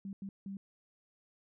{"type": "tone bursts at uneven times", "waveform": "sine", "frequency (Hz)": 196, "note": "G3", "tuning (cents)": 0, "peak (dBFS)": -39, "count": 3, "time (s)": [[0.05, 0.13], [0.22, 0.29], [0.46, 0.57]], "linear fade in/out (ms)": 2, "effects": []}